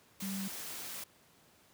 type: tone in noise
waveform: sine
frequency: 194.2 Hz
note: G3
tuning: 16 cents flat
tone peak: -36 dBFS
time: 0.22-0.48 s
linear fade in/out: 5 ms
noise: white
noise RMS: -43 dBFS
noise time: 0.2-1.04 s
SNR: +4 dB
effects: pink hiss -64 dBFS RMS until 1.73 s + high-pass 100 Hz 12 dB/octave